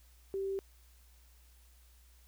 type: tone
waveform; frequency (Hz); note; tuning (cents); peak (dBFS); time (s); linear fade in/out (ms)
sine; 389.3; G4; -12; -33; 0.34-0.59; 0
effects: added 60 Hz sine -59 dBFS peak until 2.27 s + white hiss -67 dBFS RMS until 2.27 s